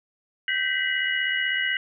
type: tone cluster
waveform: sine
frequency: 1550 / 1946 / 2022 / 2912 Hz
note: G6 / B6 / B6 / F#7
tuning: -20 / -26 / +40 / -28 cents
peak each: -28 dBFS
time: 0.48-1.77 s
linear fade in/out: 2 ms
effects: none